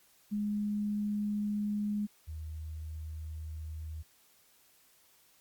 sine tone pair in turn, 207.7 / 78.43 Hz, G#3 / D#2, 0 / +14 cents, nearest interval octave + perfect fourth, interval 1686 cents, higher first, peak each -30 / -38 dBFS, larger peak first, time 0.31-2.07 / 2.27-4.03 s, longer neither, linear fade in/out 20 ms, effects white hiss -65 dBFS RMS until 5.4 s + Opus 48 kbps

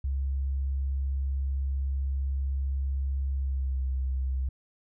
sine tone with pitch glide, 67.8 to 65.49 Hz, C#2 to C2, -38 to +2 cents, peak -26 dBFS, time 0.04-4.49 s, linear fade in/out 5 ms, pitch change -60 cents, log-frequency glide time 3.34-3.82 s, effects none

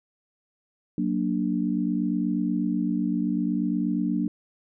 sine chord, Gb augmented, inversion none, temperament equal, 185 / 233.1 / 293.7 Hz, Gb3 / Bb3 / D4, 0 / 0 / 0 cents, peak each -27 dBFS, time 0.98-4.28 s, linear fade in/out 2 ms, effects none

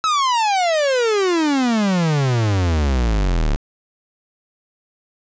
45% pulse exponential sweep, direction down, 1315 to 34.37 Hz, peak -15 dBFS, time 0.04-3.56 s, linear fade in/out 0 ms, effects resampled to 16000 Hz + 9-bit

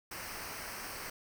pink noise with comb filter, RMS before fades -43 dBFS, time 0.11-1.1 s, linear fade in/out 5 ms, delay 0.28 ms, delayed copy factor -0.65, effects none

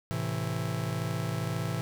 45% pulse chord, A minor, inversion none, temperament just, 110 / 132 / 165 Hz, A2 / C3 / E3, 0 / +16 / +2 cents, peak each -34 / -35 / -34 dBFS, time 0.11-1.81 s, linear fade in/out 0 ms, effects none

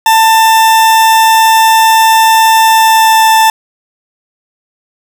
40% pulse tone with pitch glide, 891 to 885.4 Hz, A5 to A5, +22 to +11 cents, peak -3 dBFS, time 0.06-3.5 s, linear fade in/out 2 ms, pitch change -11 cents, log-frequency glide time 2.62-3.33 s, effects none

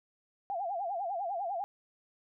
sine tone with vibrato, 740 Hz, F#5, in tune, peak -32 dBFS, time 0.5-1.64 s, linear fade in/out 0 ms, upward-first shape sine, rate 10 Hz, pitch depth 180 cents each way, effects none

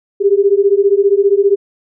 sine beating tone pair, 392 / 407 Hz, G4 / G#4, 0 / -35 cents, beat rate 15 Hz, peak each -11 dBFS, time 0.2-1.56 s, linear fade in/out 20 ms, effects none

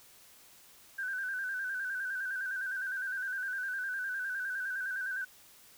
sine tone with vibrato, 1545 Hz, G6, 26 cents flat, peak -33 dBFS, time 0.98-5.25 s, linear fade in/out 10 ms, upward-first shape square, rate 9.8 Hz, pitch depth 52 cents each way, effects white hiss -58 dBFS RMS until 5.77 s

